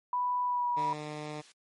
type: tone with pitch glide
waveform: sine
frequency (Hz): 988 to 969.9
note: B5 to B5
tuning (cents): 0 to -32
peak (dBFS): -27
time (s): 0.13-0.93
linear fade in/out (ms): 2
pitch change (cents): -32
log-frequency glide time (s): 0.45-0.69
type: tone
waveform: 10% pulse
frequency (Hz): 150.9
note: D3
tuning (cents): +47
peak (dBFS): -29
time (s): 0.76-1.42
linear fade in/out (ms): 20
type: noise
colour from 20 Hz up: blue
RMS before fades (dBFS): -47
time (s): 0.79-1.52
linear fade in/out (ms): 2
effects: low-pass 5000 Hz 12 dB/octave + MP3 48 kbps

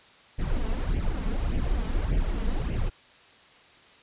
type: noise with flanger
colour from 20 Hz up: brown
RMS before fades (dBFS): -26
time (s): 0.38-2.9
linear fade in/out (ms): 20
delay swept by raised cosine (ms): 0.38 to 4.58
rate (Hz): 1.7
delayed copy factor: +0.7
effects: white hiss -54 dBFS RMS until 4.02 s + resampled to 8000 Hz

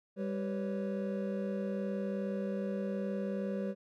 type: tone cluster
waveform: triangle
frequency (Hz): 198.5 / 387.7 / 493.8 / 553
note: G3 / G4 / B4 / C#5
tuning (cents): +22 / -19 / 0 / -4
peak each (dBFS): -33 / -40 / -39 / -39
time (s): 0.16-3.75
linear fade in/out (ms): 50
effects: none

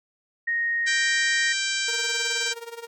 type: tone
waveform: sine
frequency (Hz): 1864.7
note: A#6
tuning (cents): 0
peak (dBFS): -22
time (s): 0.47-1.53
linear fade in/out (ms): 10
type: harmonic tone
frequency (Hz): 784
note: G5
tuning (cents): 0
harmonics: 2 / 3 / 4 / 5 / 6 / 7 / 8 / 9 / 10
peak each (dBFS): -29 / -31 / -32 / -33 / -34 / -34 / -35 / -36 / -36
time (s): 0.86-2.54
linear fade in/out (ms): 20
type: tone with tremolo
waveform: sawtooth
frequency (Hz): 466.2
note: A#4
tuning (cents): 0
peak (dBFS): -29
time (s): 1.88-2.87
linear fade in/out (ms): 2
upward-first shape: sine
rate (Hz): 19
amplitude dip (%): 80
effects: none

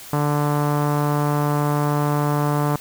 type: tone with low-pass filter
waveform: sawtooth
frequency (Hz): 146.8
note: D3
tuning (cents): 0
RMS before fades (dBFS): -20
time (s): 0.13-2.76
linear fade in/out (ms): 2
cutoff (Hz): 1100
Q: 2.2
effects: white hiss -39 dBFS RMS until 2.8 s

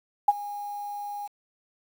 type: tone with ADSR envelope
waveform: sine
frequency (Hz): 820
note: G#5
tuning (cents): -22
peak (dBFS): -12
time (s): 0.28-1.28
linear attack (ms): 6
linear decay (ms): 32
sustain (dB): -20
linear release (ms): 19
effects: 8-bit

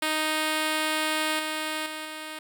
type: tone with level steps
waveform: 5% pulse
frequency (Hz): 310.9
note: D#4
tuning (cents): -1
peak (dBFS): -13 / -17 / -22 / -24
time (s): 0.02-2.39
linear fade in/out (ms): 5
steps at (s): 1.39 / 1.86 / 2.05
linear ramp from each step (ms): 2
effects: none

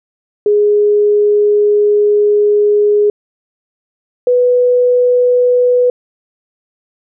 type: tone pair in turn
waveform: sine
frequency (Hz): 415.3 / 493.9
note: G#4 / B4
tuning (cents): 0 / 0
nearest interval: minor third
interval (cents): 300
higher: second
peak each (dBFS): -7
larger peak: neither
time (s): 0.46-3.1 / 4.27-5.9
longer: first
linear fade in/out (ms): 2
effects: none

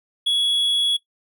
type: tone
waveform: triangle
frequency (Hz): 3362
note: G#7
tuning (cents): +20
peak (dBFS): -15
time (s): 0.26-0.97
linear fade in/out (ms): 10
effects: noise-tail reverb RT60 0.1 s tail -18 dB re dry

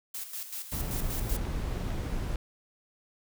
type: noise with tremolo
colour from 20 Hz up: blue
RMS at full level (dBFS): -37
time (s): 0.14-1.37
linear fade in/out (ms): 5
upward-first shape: square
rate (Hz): 5.2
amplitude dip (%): 60
type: noise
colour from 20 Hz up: brown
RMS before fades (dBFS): -32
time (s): 0.72-2.36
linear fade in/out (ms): 5
type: click train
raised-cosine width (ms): 0.3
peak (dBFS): -28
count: 4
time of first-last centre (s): 1-2.357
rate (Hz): 2.21
effects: none

